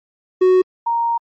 triangle / sine tone pair in turn, 370 / 932.3 Hz, F#4 / A#5, 0 / 0 cents, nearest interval octave + major third, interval 1600 cents, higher second, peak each -7 / -15 dBFS, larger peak first, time 0.41-0.62 / 0.86-1.18 s, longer second, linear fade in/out 10 ms, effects MP3 32 kbps

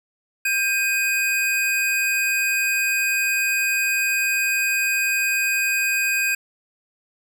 square tone pair together, 1591.8 / 2500 Hz, G6 / D#7, +26 / +8 cents, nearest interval minor sixth, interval 782 cents, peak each -25 / -21 dBFS, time 0.45-6.35 s, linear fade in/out 5 ms, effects none

